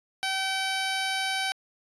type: tone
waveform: 10% pulse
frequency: 768 Hz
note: G5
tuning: 36 cents flat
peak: -18 dBFS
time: 0.23-1.52 s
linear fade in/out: 0 ms
effects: resampled to 24000 Hz